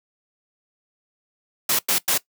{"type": "noise bursts", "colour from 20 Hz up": "white", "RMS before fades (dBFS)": -20, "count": 3, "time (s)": [1.69, 2.178], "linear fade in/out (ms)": 5, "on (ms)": 100, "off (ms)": 94, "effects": ["noise-tail reverb RT60 0.1 s tail -19 dB re dry", "high-pass 150 Hz 12 dB/octave"]}